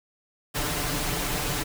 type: noise with comb filter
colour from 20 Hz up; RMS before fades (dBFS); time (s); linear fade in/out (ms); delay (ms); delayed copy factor
pink; -28; 0.54-1.64; 20; 6.8; +0.6
effects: none